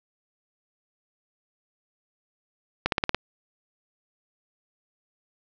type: accelerating click train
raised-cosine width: 0.3 ms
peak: -6 dBFS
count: 6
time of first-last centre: 2.86-3.146 s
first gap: 62 ms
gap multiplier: 0.96
effects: resampled to 16000 Hz + 7-bit